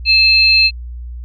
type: tone pair together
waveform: sine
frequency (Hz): 2620 / 4171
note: E7 / C8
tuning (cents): -11 / -6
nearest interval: minor sixth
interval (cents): 805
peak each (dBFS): -10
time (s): 0.05-0.71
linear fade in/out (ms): 50
effects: added 60 Hz sine -25 dBFS peak until 1.24 s